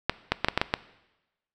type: clicks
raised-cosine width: 0.3 ms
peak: -5 dBFS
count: 7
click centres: 0.096 / 0.32 / 0.446 / 0.485 / 0.576 / 0.615 / 0.739 s
effects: noise-tail reverb RT60 1.0 s tail -18 dB re dry